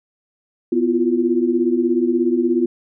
sine tone cluster, 248.3 / 337 / 353.7 Hz, B3 / E4 / F4, +9 / +38 / +22 cents, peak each -19 dBFS, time 0.72-2.66 s, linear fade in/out 5 ms, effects none

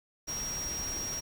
sine tone in noise, 5630 Hz, F8, 13 cents sharp, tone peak -34 dBFS, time 0.27-1.21 s, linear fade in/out 20 ms, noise pink, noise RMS -41 dBFS, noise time 0.27-1.21 s, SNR +4 dB, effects none

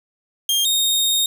sawtooth tone pair in turn, 3209 / 3705 Hz, G7 / A#7, +40 / -11 cents, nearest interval major second, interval 249 cents, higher second, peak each -13 dBFS, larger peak neither, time 0.49-0.65 / 0.65-1.26 s, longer second, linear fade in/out 2 ms, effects none

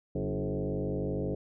sine tone with frequency modulation, 126.5 Hz, B2, 42 cents sharp, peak -29 dBFS, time 0.15-1.35 s, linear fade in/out 5 ms, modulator 99.7 Hz, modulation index 4.2, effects none

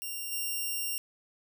5% pulse tone with level steps, 2780 Hz, F7, 9 cents flat, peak -26 / -22 dBFS, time 0.02-0.98 s, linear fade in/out 0 ms, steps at 0.31 s, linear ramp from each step 20 ms, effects none

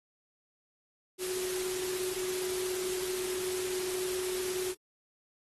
sine tone in noise, 369 Hz, F#4, 5 cents flat, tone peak -33 dBFS, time 1.18-4.75 s, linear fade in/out 50 ms, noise white, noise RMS -38 dBFS, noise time 1.18-4.75 s, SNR +2 dB, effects AAC 32 kbps

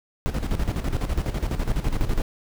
brown noise with tremolo, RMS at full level -22 dBFS, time 0.26-2.22 s, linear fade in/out 0 ms, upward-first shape square, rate 12 Hz, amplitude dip 65%, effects none

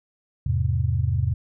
sine chord, E augmented, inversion none, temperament just, 82.41 / 103.01 / 128.76 Hz, E2 / G#2 / B#2, 0 / -14 / -27 cents, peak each -24 dBFS, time 0.46-1.34 s, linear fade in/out 5 ms, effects none

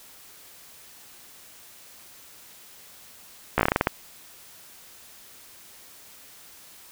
slowing click train, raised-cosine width 0.5 ms, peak -4 dBFS, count 10, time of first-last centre 3.58-3.871 s, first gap 14 ms, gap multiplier 1.2, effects white hiss -49 dBFS RMS until 6.91 s

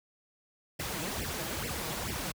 pink noise with flanger, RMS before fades -35 dBFS, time 0.79-2.32 s, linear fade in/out 10 ms, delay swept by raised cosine 0.38 to 6.38 ms, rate 2.3 Hz, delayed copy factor +0.9, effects high-pass 60 Hz 12 dB/octave

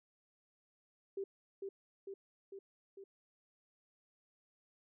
sine tone with echo, 391.7 Hz, G4, 1 cent flat, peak -37 dBFS, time 1.17-1.24 s, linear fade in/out 5 ms, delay 450 ms, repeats 4, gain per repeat -3 dB, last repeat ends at 3.04 s, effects none

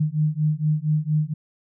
sine beating tone pair, 150.9 / 155.2 Hz, D3 / D#3, +47 / -4 cents, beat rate 4.3 Hz, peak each -22 dBFS, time 0-1.34 s, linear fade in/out 10 ms, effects none

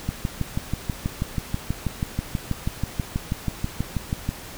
click train, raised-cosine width 5 ms, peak -11 dBFS, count 27, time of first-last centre 0.09-4.29 s, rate 6.19 Hz, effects pink hiss -39 dBFS RMS until 4.57 s

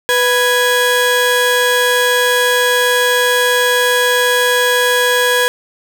30% pulse tone pair together, 493.9 / 1661.3 Hz, B4 / G#6, 0 / 0 cents, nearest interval octave + major sixth, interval 2100 cents, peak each -11 dBFS, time 0.09-5.48 s, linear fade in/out 0 ms, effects none

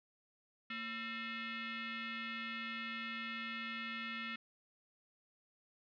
sine tone with frequency modulation, 230 Hz, A#3, 23 cents flat, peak -40 dBFS, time 0.7-4.36 s, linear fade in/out 5 ms, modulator 787 Hz, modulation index 3.7, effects resampled to 11025 Hz + 11-bit

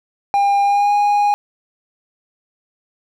triangle tone with pitch glide, 803 to 822.2 Hz, G5 to G#5, +41 to -18 cents, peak -10 dBFS, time 0.34-1.34 s, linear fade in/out 0 ms, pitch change +41 cents, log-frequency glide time 0.63-0.93 s, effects none

